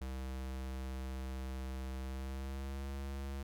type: tone with pitch glide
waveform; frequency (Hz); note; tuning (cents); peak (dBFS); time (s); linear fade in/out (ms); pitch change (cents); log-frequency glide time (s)
square; 65.41 to 68.46; C2 to C#2; 0 to -21; -40; 0.01-3.43; 5; +79; 1.99-2.88
effects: none